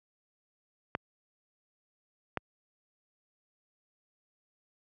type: clicks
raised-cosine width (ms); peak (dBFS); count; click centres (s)
0.5; -15; 2; 0.951 / 2.373
effects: high-pass 80 Hz 12 dB/octave